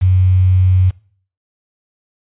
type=tone with quantisation; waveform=sine; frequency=92.5 Hz; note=F#2; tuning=in tune; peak=-8 dBFS; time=0.01-0.91 s; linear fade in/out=20 ms; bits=6; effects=noise-tail reverb RT60 0.5 s tail -21 dB re dry + resampled to 8000 Hz